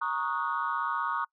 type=chord; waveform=sine; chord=D# minor seventh; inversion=second; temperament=equal with one note detuned; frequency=932.3 / 1108.7 / 1244.5 / 1462.1 Hz; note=A#5 / C#6 / D#6 / F#6; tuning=0 / 0 / 0 / -21 cents; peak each=-33 / -32 / -32 / -35 dBFS; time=0.01-1.25 s; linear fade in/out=10 ms; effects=noise-tail reverb RT60 0.1 s tail -26 dB re dry + tanh soft clip ceiling -19 dBFS